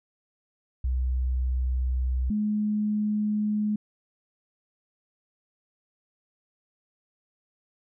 sine tone pair in turn, 63.4 / 210.8 Hz, B1 / G#3, +46 / +26 cents, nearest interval octave + major sixth, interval 2080 cents, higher second, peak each -23 dBFS, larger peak neither, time 0.84-2.3 / 2.3-3.76 s, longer neither, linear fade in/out 5 ms, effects none

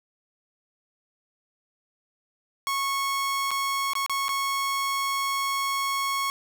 sawtooth tone with dropouts, 1100 Hz, C#6, 14 cents flat, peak -21 dBFS, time 2.67-6.3 s, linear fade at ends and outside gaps 0 ms, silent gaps 3.507-3.514 / 3.934-3.953 / 4.063-4.096 / 4.283-4.291 s, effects none

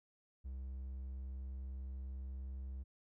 triangle tone with pitch glide, 65.41 to 65.83 Hz, C2 to C2, 0 to +11 cents, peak -40 dBFS, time 0.44-2.84 s, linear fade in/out 20 ms, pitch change +11 cents, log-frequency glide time 0.98-2.48 s, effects none

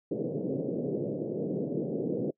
white band-pass noise, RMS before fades -32 dBFS, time 0.11-2.31 s, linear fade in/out 5 ms, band 130 to 520 Hz, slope 48 dB/octave, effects noise-tail reverb RT60 0.1 s tail -25 dB re dry

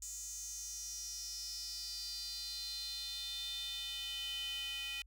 square tone with high-pass filter sweep, 275.4 Hz, C#4, 11 cents flat, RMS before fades -43 dBFS, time 0.02-5.02 s, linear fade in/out 2 ms, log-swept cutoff 6900 to 2700 Hz, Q 6.6, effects added 50 Hz sine -58 dBFS peak until 5.06 s

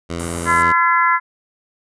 10% pulse tone, 84.8 Hz, E2, 50 cents sharp, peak -15 dBFS, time 0.09-0.73 s, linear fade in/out 20 ms
white band-stop noise, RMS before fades -26 dBFS, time 0.19-0.63 s, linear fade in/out 10 ms, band 1500 to 7900 Hz, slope 24 dB/octave
harmonic tone, 340 Hz, F4, 46 cents flat, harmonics 3 / 4 / 5 / 6, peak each -15 / -17 / -19 / -21 dBFS, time 0.45-1.2 s, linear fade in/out 50 ms
effects resampled to 22050 Hz

